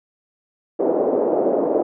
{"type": "band-pass noise", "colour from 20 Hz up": "pink", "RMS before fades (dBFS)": -19, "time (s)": [0.79, 1.83], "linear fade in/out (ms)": 10, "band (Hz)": [340, 600], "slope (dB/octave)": 24, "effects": []}